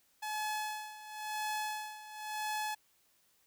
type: tone with tremolo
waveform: sawtooth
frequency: 854 Hz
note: G#5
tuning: 48 cents sharp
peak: -30 dBFS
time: 0.22-2.75 s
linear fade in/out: 10 ms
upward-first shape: sine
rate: 0.96 Hz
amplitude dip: 80%
effects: white hiss -71 dBFS RMS until 3.46 s